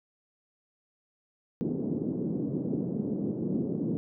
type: band-pass noise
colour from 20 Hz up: pink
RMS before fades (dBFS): -31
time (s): 1.61-3.97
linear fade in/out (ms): 0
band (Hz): 160 to 370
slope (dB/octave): 24
effects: none